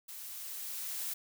blue noise with level ramp, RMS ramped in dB -46 to -37 dBFS, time 0.08-1.14 s, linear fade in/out 10 ms, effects none

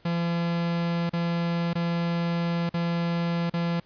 45% pulse tone with dropouts, 170.2 Hz, F3, 44 cents flat, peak -24 dBFS, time 0.05-3.8 s, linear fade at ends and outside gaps 5 ms, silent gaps 1.095-1.133 / 1.733-1.753 / 2.693-2.74 / 3.498-3.537 s, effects pink hiss -59 dBFS RMS until 3.85 s + resampled to 11025 Hz

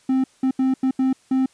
triangle tone bursts at uneven times, 262.3 Hz, C4, 4 cents sharp, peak -14 dBFS, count 6, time 0.09-0.24 / 0.43-0.51 / 0.59-0.74 / 0.83-0.91 / 0.99-1.13 / 1.31-1.46 s, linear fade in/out 5 ms, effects white hiss -57 dBFS RMS until 1.53 s + resampled to 22050 Hz

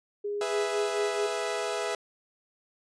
sine tone, 410.7 Hz, G#4, 19 cents flat, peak -29 dBFS, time 0.24-1.27 s, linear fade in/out 10 ms
sawtooth chord, E major, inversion first, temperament equal, 415.3 / 493.9 / 659.3 Hz, G#4 / B4 / E5, 0 / 0 / 0 cents, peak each -29 / -31 / -29 dBFS, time 0.41-1.95 s, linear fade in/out 2 ms
effects resampled to 22050 Hz

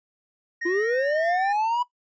triangle tone with pitch glide, 1864.7 to 1785.6 Hz, A#6 to A6, 0 to +25 cents, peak -27 dBFS, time 0.61-1.53 s, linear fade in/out 10 ms, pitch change -75 cents, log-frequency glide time 0.87-1.4 s
triangle linear sweep, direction up, 335.1 to 987.8 Hz, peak -19 dBFS, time 0.65-1.83 s, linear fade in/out 10 ms
effects noise-tail reverb RT60 0.1 s tail -17 dB re dry + resampled to 16000 Hz

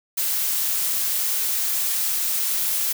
blue noise, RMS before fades -23 dBFS, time 0.17-2.93 s, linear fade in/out 10 ms, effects none

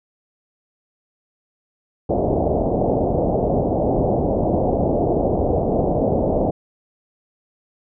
white low-pass noise, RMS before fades -19 dBFS, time 2.09-6.51 s, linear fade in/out 10 ms, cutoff 720 Hz, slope 48 dB/octave, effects none

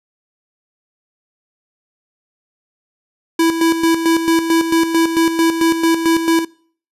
square tone with tremolo, 329.6 Hz, E4, in tune, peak -11 dBFS, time 3.39-6.45 s, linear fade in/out 5 ms, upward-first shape square, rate 4.5 Hz, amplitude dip 60%, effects noise-tail reverb RT60 0.5 s tail -23 dB re dry + resampled to 32000 Hz

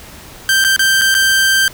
sawtooth tone with dropouts, 1568 Hz, G6, in tune, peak -6 dBFS, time 0.49-1.68 s, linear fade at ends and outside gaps 1 ms, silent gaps 0.641-0.647 / 0.763-0.793 / 1.013-1.017 / 1.143-1.149 s, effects pink hiss -36 dBFS RMS until 1.73 s

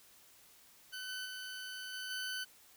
20% pulse tone with level steps, 1510 Hz, F#6, 35 cents sharp, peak -37 / -35 / -38 / -36 / -33 dBFS, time 0.92-2.45 s, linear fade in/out 20 ms, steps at 1.08 / 1.25 / 1.93 / 2.1 s, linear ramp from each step 10 ms, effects white hiss -62 dBFS RMS until 2.76 s

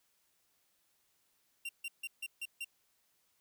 45% pulse tone bursts, 2762 Hz, F7, 20 cents flat, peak -38 dBFS, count 6, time 1.65-2.646 s, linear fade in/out 5 ms, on 41 ms, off 150 ms, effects white hiss -75 dBFS RMS until 3.4 s

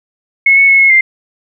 sine tone with pitch steps, 2184 / 2209 / 2188 / 2176 / 2095 Hz, C#7 / C#7 / C#7 / C#7 / C7, -26 / -7 / -23 / -33 / +2 cents, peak -4 dBFS, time 0.46-1.01 s, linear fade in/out 5 ms, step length 110 ms, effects none

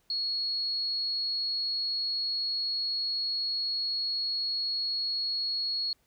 sine tone, 4332 Hz, C#8, 41 cents flat, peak -28 dBFS, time 0.1-5.93 s, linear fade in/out 2 ms, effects pink hiss -70 dBFS RMS until 6.06 s

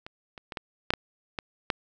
clicks, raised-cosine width 0.3 ms, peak -24 / -26 / -21 / -16 / -6 / -9 / -15 / -8 dBFS, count 8, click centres 0.065 / 0.378 / 0.522 / 0.572 / 0.905 / 0.937 / 1.388 / 1.702 s, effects none

